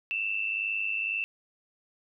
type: tone pair together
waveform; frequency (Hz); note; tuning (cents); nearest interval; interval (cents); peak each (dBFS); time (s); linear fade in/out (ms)
sine; 2637 / 2739; E7 / F7; 0 / -34; minor second; 66; -29 / -33; 0.11-1.24; 0
effects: none